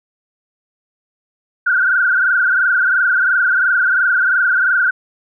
sine tone with frequency modulation, 1480 Hz, F#6, in tune, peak -11 dBFS, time 1.66-4.91 s, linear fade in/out 10 ms, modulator 22.9 Hz, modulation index 3.5, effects none

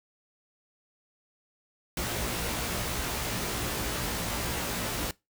pink noise with comb filter, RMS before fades -32 dBFS, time 1.97-5.11 s, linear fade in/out 2 ms, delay 17 ms, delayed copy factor +1, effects noise-tail reverb RT60 0.2 s tail -21 dB re dry

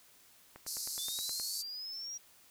click train, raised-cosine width 0.5 ms, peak -33 dBFS, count 9, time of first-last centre 0.56-1.399 s, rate 9.54 Hz
pink band-pass noise, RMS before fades -40 dBFS, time 0.66-1.63 s, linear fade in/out 20 ms, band 4200 to 14000 Hz, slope 96 dB/octave
triangle linear sweep, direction up, 3448 to 5750 Hz, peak -39 dBFS, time 0.98-2.18 s, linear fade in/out 10 ms
effects white hiss -62 dBFS RMS until 2.5 s

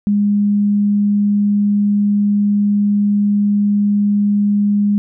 sine tone, 204.8 Hz, G#3, 24 cents flat, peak -11 dBFS, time 0.07-4.98 s, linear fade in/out 0 ms, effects none

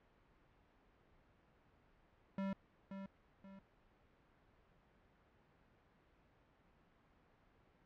square tone with echo, 194.6 Hz, G3, 12 cents flat, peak -39 dBFS, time 2.38-2.53 s, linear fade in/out 2 ms, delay 530 ms, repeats 2, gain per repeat -8 dB, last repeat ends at 3.59 s, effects pink hiss -71 dBFS RMS until 7.85 s + low-pass 2000 Hz 12 dB/octave

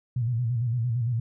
sine tone with vibrato, 118.9 Hz, A#2, 35 cents sharp, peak -23 dBFS, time 0.16-1.2 s, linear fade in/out 5 ms, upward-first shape square, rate 8.8 Hz, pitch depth 83 cents each way, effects none

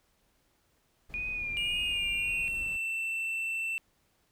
brown noise, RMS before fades -46 dBFS, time 1.09-2.77 s, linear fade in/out 10 ms
sine tone with vibrato, 2442 Hz, D#7, 33 cents flat, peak -32 dBFS, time 1.14-2.48 s, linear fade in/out 0 ms, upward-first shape sine, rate 1.8 Hz, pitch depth 40 cents each way
triangle tone with pitch glide, 2853 to 2677 Hz, F7 to E7, +36 to +26 cents, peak -29 dBFS, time 1.57-3.78 s, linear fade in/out 0 ms, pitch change -110 cents, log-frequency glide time 1.81-2.69 s
effects pink hiss -71 dBFS RMS until 4.31 s

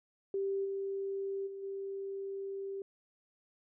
sine tone with level steps, 392 Hz, G4, in tune, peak -31 / -34 / -41 / -37 dBFS, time 0.34-2.82 s, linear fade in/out 2 ms, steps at 0.64 / 1.46 / 1.62 s, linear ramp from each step 20 ms, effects none

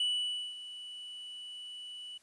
triangle tone with ADSR envelope, 2960 Hz, F#7, in tune, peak -26 dBFS, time 0-2.18 s, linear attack 4 ms, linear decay 540 ms, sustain -15 dB, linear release 8 ms, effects white hiss -66 dBFS RMS until 2.22 s + resampled to 24000 Hz

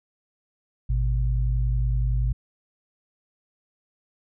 sine tone pair together, 52.73 / 123.47 Hz, G#1 / B2, +27 / 0 cents, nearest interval octave + minor third, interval 1473 cents, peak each -21 / -26 dBFS, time 0.89-2.33 s, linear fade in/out 10 ms, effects none

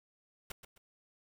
pink noise with echo, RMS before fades -42 dBFS, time 0.5-0.52 s, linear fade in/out 5 ms, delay 130 ms, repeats 2, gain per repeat -10 dB, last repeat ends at 0.78 s, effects none

